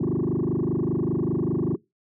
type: tone with frequency modulation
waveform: sine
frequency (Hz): 253.9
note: B3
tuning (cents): +48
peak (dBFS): -19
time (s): 0-1.76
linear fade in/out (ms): 10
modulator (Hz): 25.1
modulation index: 5.1
effects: noise-tail reverb RT60 0.2 s tail -21 dB re dry + tanh soft clip ceiling -20 dBFS